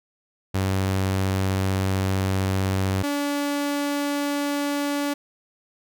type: tone pair in turn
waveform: sawtooth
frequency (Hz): 95.6 / 287.1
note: G2 / D4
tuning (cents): -43 / -39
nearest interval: octave + perfect fifth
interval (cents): 1904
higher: second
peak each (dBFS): -17 / -19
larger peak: first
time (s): 0.54-3.03 / 3.03-5.14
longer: first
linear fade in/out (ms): 10
effects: none